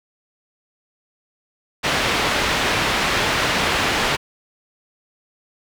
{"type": "low-pass noise", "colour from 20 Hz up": "white", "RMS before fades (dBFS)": -20, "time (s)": [1.83, 4.17], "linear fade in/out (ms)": 20, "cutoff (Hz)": 2800, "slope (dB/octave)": 12, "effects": []}